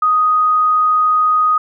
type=tone; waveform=sine; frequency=1247 Hz; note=D#6; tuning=3 cents sharp; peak=-10 dBFS; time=0.02-1.58 s; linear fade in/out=5 ms; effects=none